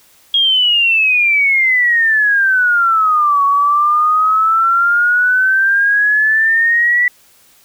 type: exponential two-way sweep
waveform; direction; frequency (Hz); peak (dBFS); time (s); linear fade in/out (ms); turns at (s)
sine; down then up; 3285 to 1116 to 1967; -9; 0.34-7.08; 2; 3.44
effects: white hiss -49 dBFS RMS until 7.64 s